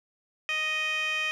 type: tone with band-pass filter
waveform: 15% pulse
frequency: 622.3 Hz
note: D#5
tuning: in tune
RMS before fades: -29 dBFS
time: 0.49-1.31 s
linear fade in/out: 0 ms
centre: 2700 Hz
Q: 3.2
effects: none